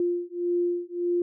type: beating tone pair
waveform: sine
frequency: 349.2 / 350.9 Hz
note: F4 / F4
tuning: 0 / +8 cents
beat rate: 1.7 Hz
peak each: -27 dBFS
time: 0-1.22 s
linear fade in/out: 2 ms
effects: none